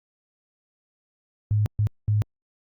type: tone bursts at uneven times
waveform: sine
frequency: 105.2 Hz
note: G#2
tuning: 23 cents sharp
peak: -18 dBFS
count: 3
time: 1.51-1.66 / 1.79-1.87 / 2.08-2.22 s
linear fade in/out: 0 ms
effects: Opus 48 kbps